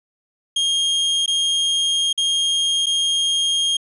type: tone with dropouts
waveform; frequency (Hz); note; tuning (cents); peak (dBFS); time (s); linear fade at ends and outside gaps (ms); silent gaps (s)
40% pulse; 3234; G#7; -47; -16; 0.56-3.77; 5; 1.261-1.277 / 2.129-2.176 / 2.86-2.866
effects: resampled to 24000 Hz